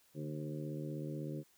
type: harmonic tone with a mistuned harmonic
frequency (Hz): 76.1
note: D#2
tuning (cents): -38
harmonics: 2 / 3 / 4 / 5 / 6 / 7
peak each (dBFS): -41 / -48 / -45 / -48 / -54 / -50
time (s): 0.14-1.44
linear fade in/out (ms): 50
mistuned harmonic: 2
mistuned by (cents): -51
effects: white hiss -69 dBFS RMS until 1.57 s